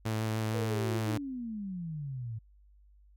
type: tone with vibrato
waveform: sawtooth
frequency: 110 Hz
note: A2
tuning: in tune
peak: -26 dBFS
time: 0.05-1.18 s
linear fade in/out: 10 ms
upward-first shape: triangle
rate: 6.6 Hz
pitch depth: 20 cents each way
type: exponential sweep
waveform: sine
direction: down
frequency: 493.9 to 107.4 Hz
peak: -35 dBFS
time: 0.54-2.39 s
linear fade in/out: 10 ms
effects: added 50 Hz sine -57 dBFS peak until 3.16 s